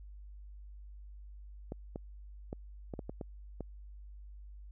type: clicks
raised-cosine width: 2 ms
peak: -26 dBFS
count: 8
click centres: 1.721 / 1.959 / 2.529 / 2.938 / 2.992 / 3.095 / 3.212 / 3.607 s
effects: added 50 Hz sine -47 dBFS peak until 4.71 s